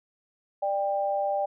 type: tone pair together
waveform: sine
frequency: 592.4 / 793 Hz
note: D5 / G5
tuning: +15 / +20 cents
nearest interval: perfect fourth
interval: 505 cents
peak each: -27 dBFS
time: 0.62-1.46 s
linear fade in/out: 10 ms
effects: none